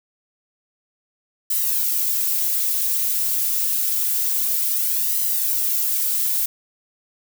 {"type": "noise with flanger", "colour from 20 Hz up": "violet", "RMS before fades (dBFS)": -21, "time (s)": [1.5, 6.46], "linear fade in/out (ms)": 5, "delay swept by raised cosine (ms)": [0.99, 5.49], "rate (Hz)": 0.27, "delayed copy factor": 0.65, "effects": []}